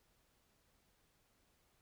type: silence
effects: pink hiss -75 dBFS RMS until 1.81 s